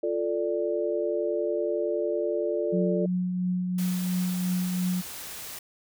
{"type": "chord", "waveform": "sine", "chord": "D minor", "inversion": "first", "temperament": "equal", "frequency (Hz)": [349.2, 440, 587.3], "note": ["F4", "A4", "D5"], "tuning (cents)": [0, 0, 0], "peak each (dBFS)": -29, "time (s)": [0.03, 3.06], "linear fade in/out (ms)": 5}
{"type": "tone with tremolo", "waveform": "sine", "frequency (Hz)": 181.3, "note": "F#3", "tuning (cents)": -35, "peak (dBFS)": -23, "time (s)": [2.72, 5.02], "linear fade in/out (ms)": 20, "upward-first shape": "triangle", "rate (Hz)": 2.9, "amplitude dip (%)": 35}
{"type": "noise", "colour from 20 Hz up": "white", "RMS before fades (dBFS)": -39, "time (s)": [3.78, 5.59], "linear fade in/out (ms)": 5}
{"effects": []}